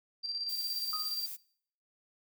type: tone with tremolo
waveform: sine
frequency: 4713 Hz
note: D8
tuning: 5 cents sharp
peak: -32 dBFS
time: 0.23-1.27 s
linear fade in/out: 20 ms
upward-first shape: square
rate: 17 Hz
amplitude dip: 45%
type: noise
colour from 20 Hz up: violet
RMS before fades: -42 dBFS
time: 0.48-1.37 s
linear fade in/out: 20 ms
type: tone with exponential decay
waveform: sine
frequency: 1245 Hz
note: D#6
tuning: 1 cent sharp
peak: -35 dBFS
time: 0.93-1.22 s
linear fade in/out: 2 ms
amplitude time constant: 61 ms
effects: noise-tail reverb RT60 0.6 s tail -22 dB re dry